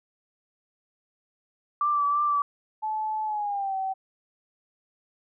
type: tone with vibrato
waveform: sine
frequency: 1166 Hz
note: D6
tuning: 13 cents flat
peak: -21 dBFS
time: 1.81-2.42 s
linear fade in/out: 2 ms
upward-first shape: triangle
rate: 3 Hz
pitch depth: 31 cents each way
type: tone with pitch glide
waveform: sine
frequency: 865 to 766.2 Hz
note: A5 to G5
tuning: -30 to -40 cents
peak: -26 dBFS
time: 2.82-3.94 s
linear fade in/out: 20 ms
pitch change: -210 cents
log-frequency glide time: 3.25-3.76 s
effects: none